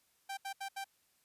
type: tone bursts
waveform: sawtooth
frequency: 784 Hz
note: G5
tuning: in tune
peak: -35 dBFS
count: 4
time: 0.29-0.844 s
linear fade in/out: 10 ms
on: 83 ms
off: 74 ms
effects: white hiss -73 dBFS RMS until 1.24 s + resampled to 32000 Hz